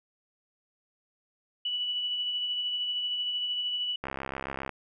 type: tone with tremolo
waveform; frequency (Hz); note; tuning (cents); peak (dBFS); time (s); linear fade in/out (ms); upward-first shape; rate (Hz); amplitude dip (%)
sine; 2955; F#7; -3; -27; 1.65-3.96; 5; sine; 13; 30
type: click train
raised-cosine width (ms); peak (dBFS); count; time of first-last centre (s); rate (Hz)
0.5; -19; 45; 4.04-4.693; 67.4
effects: none